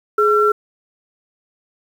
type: tone pair together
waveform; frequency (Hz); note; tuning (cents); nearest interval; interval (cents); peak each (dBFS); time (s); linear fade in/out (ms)
sine; 420.1 / 1354.7; G#4 / E6; +20 / +47; octave + minor sixth; 2027; -14; 0.18-0.52; 5
effects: 7-bit